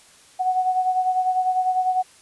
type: beating tone pair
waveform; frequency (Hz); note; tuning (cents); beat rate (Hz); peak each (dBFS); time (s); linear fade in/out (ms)
sine; 740 / 750; F#5 / F#5; 0 / +23; 10; -19 / -26; 0.39-2.03; 20
effects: white hiss -51 dBFS RMS until 2.21 s + resampled to 24000 Hz